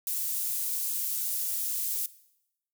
pink high-pass noise, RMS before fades -31 dBFS, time 0.07-2.06 s, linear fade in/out 2 ms, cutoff 12000 Hz, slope 12 dB/octave, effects noise-tail reverb RT60 0.8 s tail -18 dB re dry

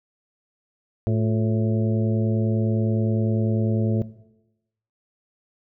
harmonic tone with a mistuned harmonic, 110 Hz, A2, in tune, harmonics 1 / 2 / 3 / 4 / 5 / 6, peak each -20 / -26 / -30 / -32 / -34 / -36 dBFS, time 1.07-4.02 s, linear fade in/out 0 ms, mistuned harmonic 3, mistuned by +100 cents, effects noise-tail reverb RT60 0.9 s tail -17 dB re dry

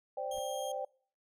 sine chord, C suspended second, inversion none, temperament equal, 523.3 / 587.3 / 784 Hz, C5 / D5 / G5, 0 / 0 / 0 cents, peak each -39 dBFS, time 0.17-0.85 s, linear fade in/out 5 ms
brown noise with exponential growth, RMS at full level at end -50 dBFS, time 0.25-0.39 s, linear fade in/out 5 ms, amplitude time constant 29 ms
20% pulse tone, 3223 Hz, G7, 47 cents sharp, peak -39 dBFS, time 0.31-0.72 s, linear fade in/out 5 ms
effects noise-tail reverb RT60 0.5 s tail -25 dB re dry

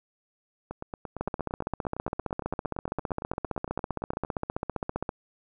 two click trains, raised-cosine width 1 ms, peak -15 / -21 dBFS, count 60 / 32, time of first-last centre 1.21-5.092 / 0.71-4.249 s, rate 15.2 / 8.76 Hz, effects none

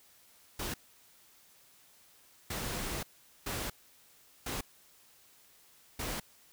pink noise bursts at uneven times, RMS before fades -37 dBFS, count 5, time 0.59-0.74 / 2.5-3.03 / 3.46-3.7 / 4.46-4.61 / 5.99-6.2 s, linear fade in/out 5 ms, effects white hiss -62 dBFS RMS until 6.52 s

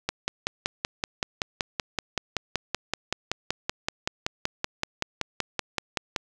click train, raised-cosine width 0.2 ms, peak -8 dBFS, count 33, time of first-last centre 0.09-6.162 s, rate 5.27 Hz, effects none

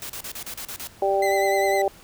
white noise bursts, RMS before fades -34 dBFS, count 8, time 0.02-0.872 s, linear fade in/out 0 ms, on 75 ms, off 36 ms
harmonic tone, 196 Hz, G3, in tune, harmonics 2 / 3 / 4, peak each -23 / -23 / -23 dBFS, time 1.02-1.88 s, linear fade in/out 2 ms
40% pulse tone with vibrato, 2021 Hz, B6, 39 cents sharp, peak -26 dBFS, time 1.22-1.82 s, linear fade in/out 5 ms, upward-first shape sine, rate 9.9 Hz, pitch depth 39 cents each way
effects pink hiss -49 dBFS RMS until 2.03 s

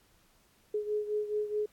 sine beating tone pair, 420.3 / 425 Hz, G#4 / G#4, +21 / +40 cents, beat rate 4.7 Hz, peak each -31 / -36 dBFS, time 0.74-1.66 s, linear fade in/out 5 ms, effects pink hiss -66 dBFS RMS until 1.72 s + AAC 64 kbps

